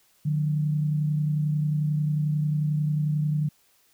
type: tone pair together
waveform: sine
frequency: 150 / 181.2 Hz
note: D3 / F#3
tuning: +37 / -36 cents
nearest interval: minor third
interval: 327 cents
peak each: -22 / -33 dBFS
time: 0.25-3.49 s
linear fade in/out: 10 ms
effects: white hiss -63 dBFS RMS until 3.93 s